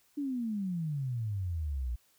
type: exponential sweep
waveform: sine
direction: down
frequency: 296.3 to 57.4 Hz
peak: -31 dBFS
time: 0.17-1.96 s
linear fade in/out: 10 ms
effects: white hiss -68 dBFS RMS until 2.18 s